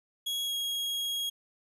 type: tone with pitch glide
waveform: 40% pulse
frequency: 3322 to 3291 Hz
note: G#7 to G#7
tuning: 0 to -16 cents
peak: -29 dBFS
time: 0.26-1.3 s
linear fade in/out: 10 ms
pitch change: -16 cents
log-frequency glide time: 0.45-0.53 s
effects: none